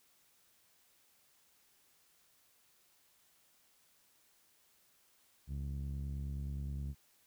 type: tone with low-pass filter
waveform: sawtooth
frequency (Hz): 69.6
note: C#2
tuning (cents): +8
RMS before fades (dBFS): -40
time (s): 5.47-6.95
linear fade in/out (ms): 50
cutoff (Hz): 160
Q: 1.3
effects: white hiss -70 dBFS RMS until 7.26 s